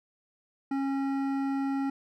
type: tone with hard clipping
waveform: sine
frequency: 273.3 Hz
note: C#4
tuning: 24 cents flat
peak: -29 dBFS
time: 0.71-1.9 s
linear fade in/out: 5 ms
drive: 12 dB
effects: none